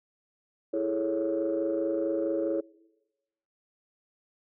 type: chord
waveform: sine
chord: A major seventh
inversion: second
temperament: equal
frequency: 329.6 / 415.3 / 440 / 554.4 Hz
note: E4 / G#4 / A4 / C#5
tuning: 0 / 0 / 0 / 0 cents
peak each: -29 / -33 / -35 / -29 dBFS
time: 0.73-2.61 s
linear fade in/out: 10 ms
effects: noise-tail reverb RT60 1.0 s tail -23 dB re dry + tanh soft clip ceiling -19 dBFS